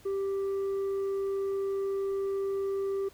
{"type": "tone with tanh clipping", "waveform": "triangle", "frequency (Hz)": 392, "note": "G4", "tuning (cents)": 0, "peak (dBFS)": -29, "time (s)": [0.05, 3.09], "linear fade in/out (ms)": 10, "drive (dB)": 8, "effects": ["added 80 Hz sine -62 dBFS peak until 3.13 s", "pink hiss -58 dBFS RMS until 3.13 s"]}